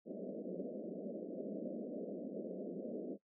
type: band-pass noise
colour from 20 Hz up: pink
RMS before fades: -44 dBFS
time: 0.05-3.18 s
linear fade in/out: 50 ms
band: 180 to 630 Hz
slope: 96 dB/octave
effects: noise-tail reverb RT60 0.1 s tail -20 dB re dry